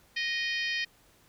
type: harmonic tone with a mistuned harmonic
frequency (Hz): 623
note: D#5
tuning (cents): +2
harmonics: 3 / 4 / 5 / 6 / 7 / 8 / 9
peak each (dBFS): -32 / -34 / -37 / -43 / -40 / -40 / -47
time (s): 0.16-0.85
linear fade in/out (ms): 10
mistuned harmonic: 4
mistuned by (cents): -18
effects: pink hiss -62 dBFS RMS until 1.28 s